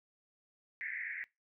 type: band-pass noise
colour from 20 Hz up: pink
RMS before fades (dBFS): -41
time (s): 0.81-1.24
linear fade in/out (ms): 0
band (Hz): 1700 to 2200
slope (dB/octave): 96
effects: noise-tail reverb RT60 0.2 s tail -21 dB re dry